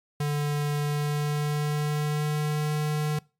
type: tone with pitch glide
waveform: square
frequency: 146.83 to 150.87 Hz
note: D3 to D3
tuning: 0 to +47 cents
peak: -25 dBFS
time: 0.2-3.19 s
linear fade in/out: 5 ms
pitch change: +47 cents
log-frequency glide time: 0.79-2.73 s
effects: noise-tail reverb RT60 0.3 s tail -23 dB re dry + MP3 96 kbps